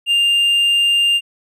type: tone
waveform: triangle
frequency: 2800 Hz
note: F7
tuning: 4 cents sharp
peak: -10 dBFS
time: 0.06-1.21 s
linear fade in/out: 50 ms
effects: resampled to 32000 Hz